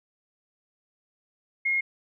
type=tone; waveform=sine; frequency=2148 Hz; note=C7; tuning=45 cents sharp; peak=-22 dBFS; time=1.65-1.81 s; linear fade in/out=10 ms; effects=none